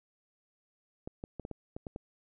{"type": "clicks", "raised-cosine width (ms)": 2, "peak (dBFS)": -26, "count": 8, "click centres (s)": [1.075, 1.239, 1.397, 1.451, 1.513, 1.765, 1.868, 1.961], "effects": []}